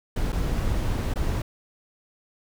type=noise with dropouts; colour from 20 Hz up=brown; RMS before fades=-25 dBFS; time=0.16-1.42 s; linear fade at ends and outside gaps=5 ms; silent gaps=0.322-0.327 / 1.139-1.157 s; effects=none